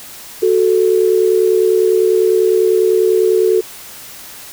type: tone pair together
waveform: sine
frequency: 370 / 440 Hz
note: F#4 / A4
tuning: 0 / 0 cents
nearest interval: minor third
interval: 300 cents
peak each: -12 dBFS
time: 0.42-3.61 s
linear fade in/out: 10 ms
effects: white hiss -34 dBFS RMS until 4.52 s